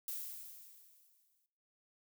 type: noise with exponential decay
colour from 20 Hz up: violet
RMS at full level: -40 dBFS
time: 0.08-1.46 s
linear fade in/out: 0 ms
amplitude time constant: 300 ms
effects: noise-tail reverb RT60 0.7 s tail -18 dB re dry